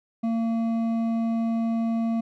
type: tone with hard clipping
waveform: triangle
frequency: 228.1 Hz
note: A#3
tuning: 37 cents flat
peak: -24 dBFS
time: 0.23-2.21 s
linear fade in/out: 10 ms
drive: 11 dB
effects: none